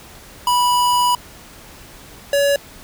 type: tone pair in turn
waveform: square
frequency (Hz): 981 / 565.4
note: B5 / C#5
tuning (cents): -12 / +34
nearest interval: minor seventh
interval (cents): 954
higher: first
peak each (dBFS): -14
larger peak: neither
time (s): 0.47-1.15 / 2.33-2.56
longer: first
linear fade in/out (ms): 2
effects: pink hiss -41 dBFS RMS until 2.83 s

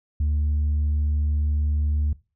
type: tone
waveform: sine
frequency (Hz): 74.5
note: D2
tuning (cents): +25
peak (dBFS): -17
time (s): 0.2-2.13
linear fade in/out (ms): 5
effects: noise-tail reverb RT60 0.3 s tail -21 dB re dry + tanh soft clip ceiling -18 dBFS

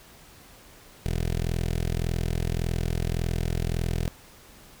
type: tone with notch filter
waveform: 15% pulse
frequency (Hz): 41.76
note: E1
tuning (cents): +23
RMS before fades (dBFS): -27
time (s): 1.06-4.08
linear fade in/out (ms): 0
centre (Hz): 1100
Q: 0.97
effects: pink hiss -51 dBFS RMS until 4.8 s

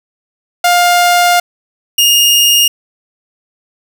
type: tone pair in turn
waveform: sawtooth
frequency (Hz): 705 / 2840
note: F5 / F7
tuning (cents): +16 / +28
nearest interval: 2 octaves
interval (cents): 2412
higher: second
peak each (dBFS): -3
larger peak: neither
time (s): 0.64-1.4 / 1.98-2.68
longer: first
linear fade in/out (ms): 5
effects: 7-bit

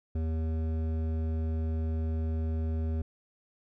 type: tone with hard clipping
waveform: sine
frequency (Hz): 80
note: D#2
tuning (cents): +49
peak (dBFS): -30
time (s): 0.15-3.02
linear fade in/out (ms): 5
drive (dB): 12
effects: none

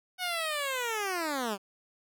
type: linear sweep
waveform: 10% pulse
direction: down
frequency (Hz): 743 to 187.7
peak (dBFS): -22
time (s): 0.18-1.58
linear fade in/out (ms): 50
effects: none

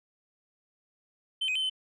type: tone with pitch steps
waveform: sine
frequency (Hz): 3081 / 2512 / 3075 / 3052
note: G7 / D#7 / G7 / G7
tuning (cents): -31 / +16 / -34 / -47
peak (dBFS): -24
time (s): 1.41-1.698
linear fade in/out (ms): 10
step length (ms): 72
effects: tanh soft clip ceiling -26 dBFS

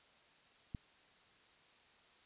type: click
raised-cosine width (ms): 5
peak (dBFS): -29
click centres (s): 0.748
effects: white hiss -66 dBFS RMS until 2.25 s + resampled to 8000 Hz

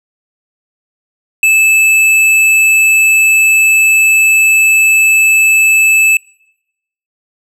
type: tone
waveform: square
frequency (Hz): 2620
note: E7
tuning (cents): -11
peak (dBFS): -6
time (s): 1.43-6.17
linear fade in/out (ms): 2
effects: noise-tail reverb RT60 0.9 s tail -25 dB re dry + low-pass 12000 Hz 12 dB/octave

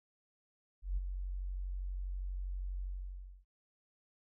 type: tone with ADSR envelope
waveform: sine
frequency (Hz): 46.2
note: F#1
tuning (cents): -2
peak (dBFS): -29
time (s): 0.82-3.45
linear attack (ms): 150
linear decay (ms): 22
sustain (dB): -7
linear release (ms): 620
effects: tanh soft clip ceiling -26 dBFS

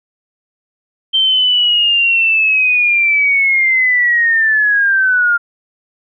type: linear sweep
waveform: sine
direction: down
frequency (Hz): 3136 to 1396.9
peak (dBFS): -9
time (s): 1.13-5.38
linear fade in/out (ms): 20
effects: none

